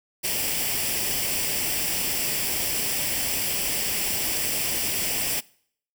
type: noise with comb filter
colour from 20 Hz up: white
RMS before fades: -26 dBFS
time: 0.23-5.41 s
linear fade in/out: 20 ms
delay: 0.38 ms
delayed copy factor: +0.6
effects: noise-tail reverb RT60 0.6 s tail -23 dB re dry